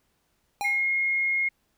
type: tone with exponential decay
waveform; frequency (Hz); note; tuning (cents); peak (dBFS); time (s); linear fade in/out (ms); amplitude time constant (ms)
square; 812; G#5; -39; -26; 0.61-0.9; 0; 63
type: tone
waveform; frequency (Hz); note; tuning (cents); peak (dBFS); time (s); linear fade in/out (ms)
sine; 2149; C7; +46; -22; 0.64-1.49; 10
effects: pink hiss -71 dBFS RMS until 1.77 s